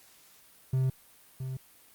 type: tone with echo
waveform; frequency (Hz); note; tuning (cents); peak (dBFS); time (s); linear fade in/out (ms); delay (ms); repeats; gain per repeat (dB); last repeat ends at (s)
triangle; 130.81; C3; 0; -22; 0.73-0.9; 5; 670; 1; -9; 1.57
effects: white hiss -58 dBFS RMS until 1.94 s + Opus 48 kbps